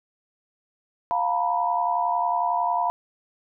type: tone cluster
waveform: sine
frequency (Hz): 702 / 907 / 978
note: F5 / A#5 / B5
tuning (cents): +9 / -48 / -17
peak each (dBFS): -25 / -27 / -24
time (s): 1.11-2.9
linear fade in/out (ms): 0
effects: none